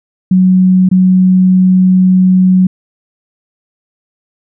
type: tone with dropouts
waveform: sine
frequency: 185.2 Hz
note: F#3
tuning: 2 cents sharp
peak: -4 dBFS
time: 0.31-2.67 s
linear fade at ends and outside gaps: 5 ms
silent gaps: 0.89-0.913 s
effects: none